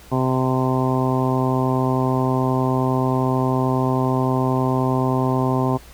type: harmonic tone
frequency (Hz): 129.5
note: C3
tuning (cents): -17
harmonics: 1 / 2 / 3 / 4 / 5 / 6 / 7 / 8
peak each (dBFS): -21 / -22 / -25 / -31 / -28 / -30 / -28 / -28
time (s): 0.11-5.78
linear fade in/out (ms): 20
effects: added 60 Hz sine -46 dBFS peak until 5.93 s + pink hiss -46 dBFS RMS until 5.93 s